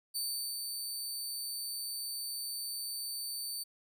20% pulse tone with ADSR envelope, 4567 Hz, D8, 49 cents flat, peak -27 dBFS, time 0.14-3.64 s, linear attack 22 ms, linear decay 400 ms, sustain -4 dB, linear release 15 ms, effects none

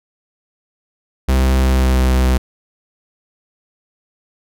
45% pulse tone with pitch glide, 65.2 to 64.08 Hz, C2 to C2, -5 to -35 cents, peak -11 dBFS, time 1.28-2.38 s, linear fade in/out 10 ms, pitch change -30 cents, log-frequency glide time 1.63-2.06 s, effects none

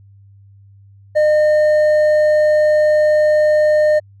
sine tone with hard clipping, 608 Hz, D#5, 40 cents flat, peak -11 dBFS, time 1.15-4 s, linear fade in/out 20 ms, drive 4 dB, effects added 99 Hz sine -42 dBFS peak until 4.2 s

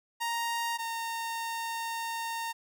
sawtooth tone pair in turn, 932.3 / 917.9 Hz, A#5 / A#5, 0 / -27 cents, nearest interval unison, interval 27 cents, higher first, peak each -26 / -29 dBFS, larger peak first, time 0.2-0.78 / 0.78-2.53 s, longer second, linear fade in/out 20 ms, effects none

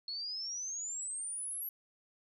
sine exponential sweep, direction up, 4300 to 11820 Hz, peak -37 dBFS, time 0.08-1.69 s, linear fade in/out 2 ms, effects none

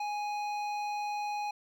triangle tone with hard clipping, 830.6 Hz, G#5, in tune, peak -34 dBFS, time 0-1.51 s, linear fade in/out 5 ms, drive 15 dB, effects none

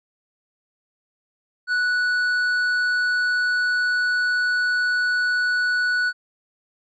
sine tone with hard clipping, 1477 Hz, F#6, 3 cents flat, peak -20 dBFS, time 1.67-6.13 s, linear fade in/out 50 ms, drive 6 dB, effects resampled to 16000 Hz

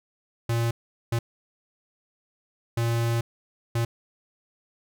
square tone bursts at uneven times, 116.54 Hz, A#2, in tune, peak -23 dBFS, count 4, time 0.49-0.71 / 1.12-1.19 / 2.77-3.21 / 3.75-3.85 s, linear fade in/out 5 ms, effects none

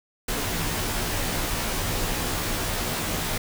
pink noise with comb filter, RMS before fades -27 dBFS, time 0.28-3.38 s, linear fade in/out 5 ms, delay 15 ms, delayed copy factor -0.8, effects none

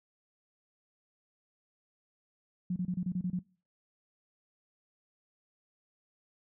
sine tone bursts, 180.5 Hz, F#3, 43 cents flat, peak -29 dBFS, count 8, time 2.7-3.392 s, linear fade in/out 5 ms, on 62 ms, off 28 ms, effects noise-tail reverb RT60 0.4 s tail -24 dB re dry

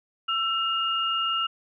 sine tone pair together, 1336.7 / 2838 Hz, E6 / F7, +24 / +27 cents, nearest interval octave + minor second, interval 1303 cents, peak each -26 dBFS, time 0.28-1.47 s, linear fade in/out 10 ms, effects none

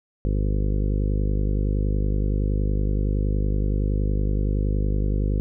harmonic tone, 50.7 Hz, G#1, 41 cents flat, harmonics 1 / 2 / 3 / 4 / 5 / 6 / 7 / 8 / 9 / 10, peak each -21 / -27 / -31 / -33 / -35 / -37 / -38 / -39 / -40 / -41 dBFS, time 0.25-5.4 s, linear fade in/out 0 ms, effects none

